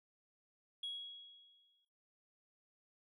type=tone with exponential decay; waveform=sine; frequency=3322 Hz; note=G#7; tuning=in tune; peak=-37 dBFS; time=0.83-1.85 s; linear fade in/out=5 ms; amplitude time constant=220 ms; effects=noise-tail reverb RT60 0.7 s tail -17 dB re dry + tanh soft clip ceiling -37 dBFS